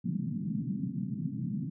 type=band-pass noise; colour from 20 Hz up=white; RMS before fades=-34 dBFS; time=0.04-1.7 s; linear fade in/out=10 ms; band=130 to 240 Hz; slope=48 dB/octave; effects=none